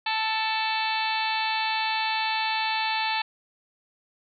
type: harmonic tone with a mistuned harmonic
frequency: 440 Hz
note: A4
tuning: in tune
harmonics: 2 / 3 / 4 / 5 / 6 / 7 / 8 / 9 / 10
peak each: -27 / -39 / -33 / -36 / -31 / -39 / -35 / -36 / -36 dBFS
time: 0.06-3.22 s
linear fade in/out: 5 ms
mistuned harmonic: 5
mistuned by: +33 cents
effects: none